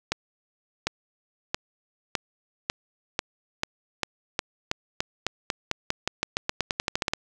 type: accelerating click train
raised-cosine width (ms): 0.2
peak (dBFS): -7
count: 27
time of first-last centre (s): 0.12-7.135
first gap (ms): 750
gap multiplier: 0.9
effects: none